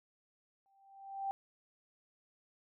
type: tone with exponential growth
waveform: sine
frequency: 784 Hz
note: G5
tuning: in tune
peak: -32 dBFS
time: 0.66-1.31 s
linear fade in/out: 0 ms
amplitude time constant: 140 ms
effects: none